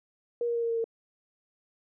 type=tone with pitch steps; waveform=sine; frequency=474.9 / 471.1 / 467.3 / 463.5 / 459.8 / 456.1 Hz; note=A#4 / A#4 / A#4 / A#4 / A#4 / A#4; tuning=+32 / +18 / +4 / -10 / -24 / -38 cents; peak=-26 dBFS; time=0.41-0.842 s; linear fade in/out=2 ms; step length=72 ms; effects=none